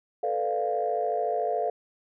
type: chord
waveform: sine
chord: B half-diminished seventh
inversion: third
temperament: equal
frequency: 440 / 493.9 / 587.3 / 698.5 Hz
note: A4 / B4 / D5 / F5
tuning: 0 / 0 / 0 / 0 cents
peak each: -30 / -32 / -32 / -27 dBFS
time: 0.23-1.7 s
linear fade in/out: 5 ms
effects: tanh soft clip ceiling -15 dBFS